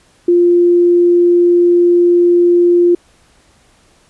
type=tone; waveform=sine; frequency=349.2 Hz; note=F4; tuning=in tune; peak=-6 dBFS; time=0.28-2.95 s; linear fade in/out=5 ms; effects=pink hiss -51 dBFS RMS until 4.09 s + resampled to 24000 Hz